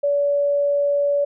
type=tone; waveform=sine; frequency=572 Hz; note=D5; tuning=46 cents flat; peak=-16 dBFS; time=0.03-1.25 s; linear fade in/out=10 ms; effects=none